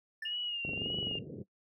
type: tone with exponential decay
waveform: triangle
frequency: 1770 Hz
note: A6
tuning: 10 cents sharp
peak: -34 dBFS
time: 0.22-0.37 s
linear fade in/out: 5 ms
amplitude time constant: 32 ms
type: tone with vibrato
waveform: sine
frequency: 2839 Hz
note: F7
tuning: 28 cents sharp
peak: -34 dBFS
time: 0.25-1.19 s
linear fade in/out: 5 ms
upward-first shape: sine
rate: 1.7 Hz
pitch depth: 58 cents each way
type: click train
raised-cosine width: 2 ms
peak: -27 dBFS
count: 13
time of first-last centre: 0.65-1.154 s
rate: 23.8 Hz
type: band-pass noise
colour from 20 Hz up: pink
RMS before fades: -44 dBFS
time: 0.66-1.44 s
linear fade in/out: 20 ms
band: 100 to 490 Hz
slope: 48 dB/octave
effects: noise-tail reverb RT60 0.1 s tail -19 dB re dry + high-pass 60 Hz 12 dB/octave